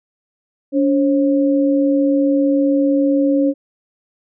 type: tone pair together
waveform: sine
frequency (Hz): 284.5 / 537.8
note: C#4 / C5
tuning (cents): +45 / +47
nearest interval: major seventh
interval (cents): 1102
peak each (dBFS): -13 / -18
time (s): 0.72-3.54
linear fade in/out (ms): 50
effects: none